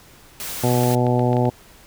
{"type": "noise", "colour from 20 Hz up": "white", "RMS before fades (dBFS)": -30, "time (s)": [0.4, 0.95], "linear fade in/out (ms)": 0}
{"type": "harmonic tone", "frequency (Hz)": 123.2, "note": "B2", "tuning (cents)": -4, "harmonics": [1, 2, 3, 4, 5, 6, 7], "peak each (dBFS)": [-19, -22, -24, -25, -26, -27, -27], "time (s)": [0.63, 1.5], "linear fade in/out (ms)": 10}
{"type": "clicks", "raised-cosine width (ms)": 0.3, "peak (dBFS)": -20, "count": 6, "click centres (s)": [0.835, 1.067, 1.194, 1.331, 1.368, 1.454]}
{"effects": ["pink hiss -48 dBFS RMS until 1.86 s"]}